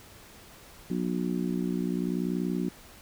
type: harmonic tone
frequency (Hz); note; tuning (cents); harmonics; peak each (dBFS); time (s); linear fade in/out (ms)
60.6; B1; -32; 3 / 4 / 5 / 6; -30 / -32 / -34 / -36; 0.9-2.69; 5
effects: pink hiss -51 dBFS RMS until 3.01 s